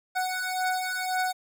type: beating tone pair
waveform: 25% pulse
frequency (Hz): 740 / 741.9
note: F#5 / F#5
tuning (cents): 0 / +4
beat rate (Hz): 1.9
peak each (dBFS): -26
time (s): 0.15-1.33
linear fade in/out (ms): 20
effects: none